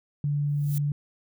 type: tone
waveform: sine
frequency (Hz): 145.2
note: D3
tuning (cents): -19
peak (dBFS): -23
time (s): 0.24-0.92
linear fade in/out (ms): 2
type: noise with exponential growth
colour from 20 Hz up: violet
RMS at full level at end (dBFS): -34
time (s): 0.48-0.78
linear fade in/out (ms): 0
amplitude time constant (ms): 65
effects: none